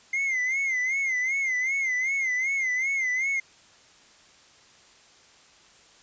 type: tone with vibrato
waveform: triangle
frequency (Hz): 2093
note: C7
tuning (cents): 0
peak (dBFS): -22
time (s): 0.13-3.4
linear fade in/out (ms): 5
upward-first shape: sine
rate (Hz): 2.6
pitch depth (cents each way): 94
effects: white hiss -55 dBFS RMS until 6.02 s + resampled to 16000 Hz